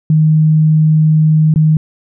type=tone with dropouts; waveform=sine; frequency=155.8 Hz; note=D#3; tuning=3 cents sharp; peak=-6 dBFS; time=0.1-1.77 s; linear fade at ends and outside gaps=2 ms; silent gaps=1.54-1.559 s; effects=none